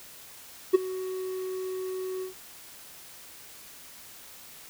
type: tone with ADSR envelope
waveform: triangle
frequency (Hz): 373.3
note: F#4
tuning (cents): +15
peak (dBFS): -10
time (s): 0.73-2.34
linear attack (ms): 19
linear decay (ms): 15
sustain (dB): -19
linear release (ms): 120
effects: white hiss -48 dBFS RMS until 4.69 s